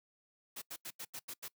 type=noise bursts; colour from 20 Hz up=white; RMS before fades=-44 dBFS; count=7; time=0.56-1.483 s; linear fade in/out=10 ms; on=59 ms; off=85 ms; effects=noise-tail reverb RT60 0.1 s tail -23 dB re dry + high-pass 100 Hz 12 dB/octave